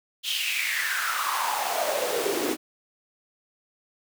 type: noise with high-pass filter sweep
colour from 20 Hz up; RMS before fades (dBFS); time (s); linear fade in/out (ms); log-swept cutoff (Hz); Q
pink; -27; 0.23-2.57; 50; 3300 to 300; 5.5
effects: none